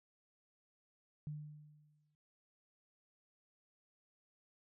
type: tone with exponential decay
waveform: sine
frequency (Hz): 150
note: D3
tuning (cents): +37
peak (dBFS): -39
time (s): 1.27-2.15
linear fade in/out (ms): 0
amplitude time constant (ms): 190
effects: none